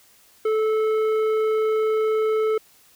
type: tone with tanh clipping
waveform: sine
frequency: 435.9 Hz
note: A4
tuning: 16 cents flat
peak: -20 dBFS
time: 0.45-2.58 s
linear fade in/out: 5 ms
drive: 10 dB
effects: white hiss -55 dBFS RMS until 2.95 s